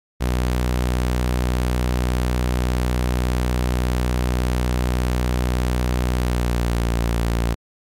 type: tone with pitch glide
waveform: sawtooth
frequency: 61.74 to 57.94 Hz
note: B1 to A#1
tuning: 0 to -10 cents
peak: -14 dBFS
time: 0.2-7.55 s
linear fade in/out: 20 ms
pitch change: -110 cents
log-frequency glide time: 6.15-6.94 s
effects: MP3 64 kbps